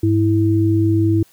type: tone pair together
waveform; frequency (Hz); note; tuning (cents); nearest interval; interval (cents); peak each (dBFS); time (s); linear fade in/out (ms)
sine; 102.14 / 327.3; G#2 / E4; -28 / -12; octave + minor sixth; 2016; -15; 0.03-1.23; 5
effects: white hiss -53 dBFS RMS until 1.32 s